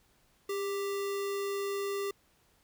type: tone with sample-and-hold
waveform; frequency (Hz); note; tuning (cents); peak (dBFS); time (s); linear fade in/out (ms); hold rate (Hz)
sine; 399.9; G4; +35; -31; 0.49-2.11; 5; 1575
effects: pink hiss -68 dBFS RMS until 2.63 s